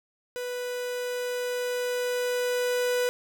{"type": "tone with level ramp", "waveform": "45% pulse", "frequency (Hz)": 493.9, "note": "B4", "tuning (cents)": 0, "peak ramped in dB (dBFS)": [-31, -23], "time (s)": [0.36, 3.09], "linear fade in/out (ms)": 0, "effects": []}